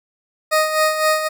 20% pulse tone with tremolo, 622.3 Hz, D#5, in tune, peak -8 dBFS, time 0.51-1.29 s, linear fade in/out 20 ms, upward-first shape sine, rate 3.9 Hz, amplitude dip 60%, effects none

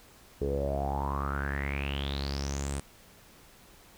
sawtooth tone with low-pass filter sweep, 69.8 Hz, C#2, 13 cents sharp, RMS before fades -32 dBFS, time 0.41-2.8 s, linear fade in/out 5 ms, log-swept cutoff 420 to 8900 Hz, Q 9.5, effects pink hiss -56 dBFS RMS until 3.97 s

